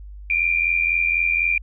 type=tone pair together; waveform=sine; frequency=2349 / 2433 Hz; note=D7 / D#7; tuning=0 / -39 cents; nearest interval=minor second; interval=61 cents; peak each=-20 dBFS; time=0.3-1.58 s; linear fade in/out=2 ms; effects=added 50 Hz sine -35 dBFS peak until 1.62 s